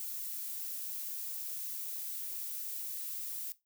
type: noise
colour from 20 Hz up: violet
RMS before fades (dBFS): -40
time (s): 0-3.52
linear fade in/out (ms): 0
effects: noise-tail reverb RT60 0.2 s tail -17 dB re dry